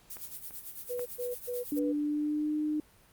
violet noise with tremolo, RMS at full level -40 dBFS, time 0.1-1.79 s, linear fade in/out 2 ms, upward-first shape sine, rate 9 Hz, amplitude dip 70%
clicks, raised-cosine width 0.5 ms, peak -33 / -38 / -29 dBFS, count 3, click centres 0.169 / 0.508 / 0.994 s
sine tone bursts, 489.8 Hz, B4, 14 cents flat, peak -32 dBFS, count 4, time 0.89-1.93 s, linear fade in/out 20 ms, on 170 ms, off 120 ms
sine tone with pitch glide, 293.1 to 303.4 Hz, D4 to D#4, -3 to -44 cents, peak -28 dBFS, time 1.72-2.8 s, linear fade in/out 2 ms, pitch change +59 cents, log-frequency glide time 1.86-2.55 s
effects pink hiss -61 dBFS RMS until 3.12 s + Opus 48 kbps

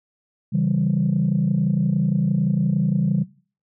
sine chord, C# diminished, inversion none, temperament equal, 138.59 / 164.81 / 196 Hz, C#3 / E3 / G3, 0 / 0 / 0 cents, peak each -21 dBFS, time 0.52-3.24 s, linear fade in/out 20 ms, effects noise-tail reverb RT60 0.4 s tail -19 dB re dry + tanh soft clip ceiling -11 dBFS

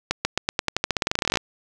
accelerating click train, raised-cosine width 0.2 ms, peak -3 dBFS, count 23, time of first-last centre 0.11-1.372 s, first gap 140 ms, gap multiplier 0.9, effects none

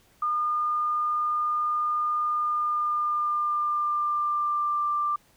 sine tone with pitch glide, 1214 to 1182.9 Hz, D#6 to D6, -43 to +12 cents, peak -23 dBFS, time 0.22-5.16 s, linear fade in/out 5 ms, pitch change -45 cents, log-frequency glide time 2.22-4.88 s, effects pink hiss -61 dBFS RMS until 5.36 s

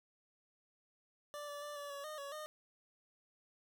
25% pulse tone with pitch steps, 587 / 579 / 588 / 575 / 564 / 613 / 562 / 612 Hz, D5 / D5 / D5 / D5 / C#5 / D#5 / C#5 / D#5, -1 / -25 / +2 / -37 / +30 / -26 / +24 / -29 cents, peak -40 dBFS, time 1.34-2.46 s, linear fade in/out 0 ms, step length 140 ms, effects none

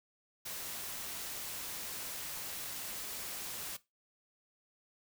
white noise, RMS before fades -42 dBFS, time 0.45-3.77 s, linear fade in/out 10 ms, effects noise-tail reverb RT60 0.2 s tail -17 dB re dry

